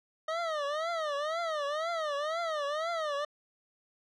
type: tone with vibrato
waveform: 25% pulse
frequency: 622.3 Hz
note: D#5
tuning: in tune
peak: -27 dBFS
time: 0.28-3.25 s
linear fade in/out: 5 ms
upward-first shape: triangle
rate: 2 Hz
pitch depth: 190 cents each way
effects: low-pass 4000 Hz 12 dB/octave